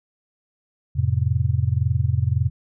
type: chord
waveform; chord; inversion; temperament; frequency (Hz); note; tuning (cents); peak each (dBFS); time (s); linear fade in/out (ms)
sine; F major; none; just; 87.31 / 109.13 / 130.96; F2 / A2 / C3; 0 / -14 / +2; -22; 0.95-2.5; 20
effects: none